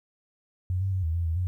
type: tone with pitch steps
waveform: sine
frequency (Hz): 91.4 / 96.4 / 93.7 / 80.5 / 85.3 / 81.4 / 90.6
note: F#2 / G2 / F#2 / E2 / F2 / E2 / F#2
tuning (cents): -21 / -28 / +22 / -41 / -40 / -21 / -36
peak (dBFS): -24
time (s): 0.7-1.47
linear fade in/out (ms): 0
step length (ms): 110
effects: 11-bit